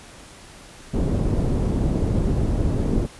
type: low-pass noise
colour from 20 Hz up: pink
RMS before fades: -21 dBFS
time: 0.93-3.07 s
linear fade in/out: 20 ms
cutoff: 360 Hz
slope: 12 dB/octave
effects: pink hiss -44 dBFS RMS until 3.19 s + resampled to 24000 Hz